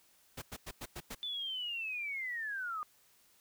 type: noise bursts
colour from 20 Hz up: pink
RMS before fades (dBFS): -43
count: 6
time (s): 0.37-1.151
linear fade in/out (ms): 10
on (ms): 51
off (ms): 95
type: linear sweep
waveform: sine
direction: down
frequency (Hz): 3520 to 1200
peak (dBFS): -36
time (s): 1.23-2.83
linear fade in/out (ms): 0
effects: white hiss -67 dBFS RMS until 3.4 s